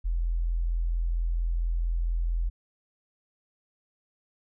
sine tone, 42.2 Hz, E1, 41 cents sharp, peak -24 dBFS, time 0.04-2.5 s, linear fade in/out 20 ms, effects none

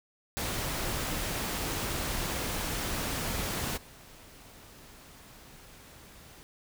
pink noise with level steps, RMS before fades -33 / -52 dBFS, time 0.37-6.43 s, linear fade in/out 0 ms, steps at 3.76 s, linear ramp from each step 20 ms, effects none

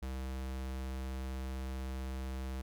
square tone, 65.41 Hz, C2, in tune, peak -38 dBFS, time 0.02-2.62 s, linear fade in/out 10 ms, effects none

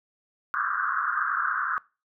white band-pass noise, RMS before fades -27 dBFS, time 0.54-1.78 s, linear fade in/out 0 ms, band 1100 to 1600 Hz, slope 96 dB/octave, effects noise-tail reverb RT60 0.3 s tail -22 dB re dry

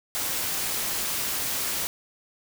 white noise with amplitude modulation, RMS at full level -27 dBFS, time 0.15-1.87 s, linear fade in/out 0 ms, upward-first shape sine, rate 249 Hz, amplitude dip 30%, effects none

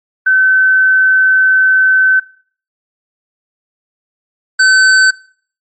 sine / square tone pair in turn, 1528 / 1528 Hz, G6 / G6, -45 / -45 cents, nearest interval unison, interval 0 cents, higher neither, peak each -6 dBFS, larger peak neither, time 0.26-2.2 / 4.59-5.11 s, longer first, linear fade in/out 10 ms, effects noise-tail reverb RT60 0.5 s tail -20 dB re dry + MP3 32 kbps

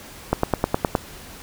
click train, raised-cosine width 1 ms, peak -3 dBFS, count 7, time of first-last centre 0.33-0.952 s, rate 9.65 Hz, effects pink hiss -41 dBFS RMS until 1.42 s

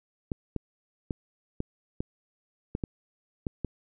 clicks, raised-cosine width 3 ms, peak -17 dBFS, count 9, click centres 0.318 / 0.563 / 1.108 / 1.604 / 2.005 / 2.751 / 2.838 / 3.468 / 3.647 s, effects none

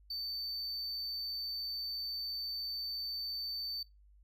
triangle tone, 4557 Hz, C#8, 47 cents sharp, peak -36 dBFS, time 0.1-3.83 s, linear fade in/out 5 ms, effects noise-tail reverb RT60 0.2 s tail -21 dB re dry + added 50 Hz sine -59 dBFS peak until 4.23 s

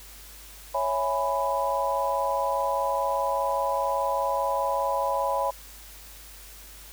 sine chord, C# minor seventh, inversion none, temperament equal with one note detuned, 554.4 / 659.3 / 830.6 / 992.9 Hz, C#5 / E5 / G#5 / B5, 0 / 0 / 0 / +9 cents, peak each -28 / -32 / -30 / -27 dBFS, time 0.74-5.51 s, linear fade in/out 10 ms, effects added 50 Hz sine -48 dBFS peak until 6.92 s + white hiss -47 dBFS RMS until 6.92 s

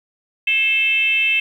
sine tone with frequency modulation, 2637 Hz, E7, in tune, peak -14 dBFS, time 0.47-1.4 s, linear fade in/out 5 ms, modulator 484 Hz, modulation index 0.69, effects 8-bit

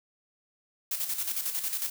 blue noise with tremolo, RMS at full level -30 dBFS, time 0.91-1.9 s, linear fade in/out 5 ms, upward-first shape square, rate 11 Hz, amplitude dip 55%, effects none

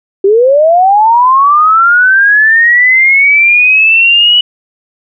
sine linear sweep, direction up, 379.1 to 2960 Hz, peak -3 dBFS, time 0.24-4.41 s, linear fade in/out 5 ms, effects none

